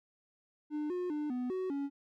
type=tone with pitch steps; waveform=triangle; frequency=300 / 359.7 / 298.9 / 249 / 373.1 / 280.7 Hz; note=D4 / F#4 / D4 / B3 / F#4 / C#4; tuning=+37 / -49 / +31 / +14 / +14 / +22 cents; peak=-31 dBFS; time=0.7-1.9 s; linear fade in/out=50 ms; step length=200 ms; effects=none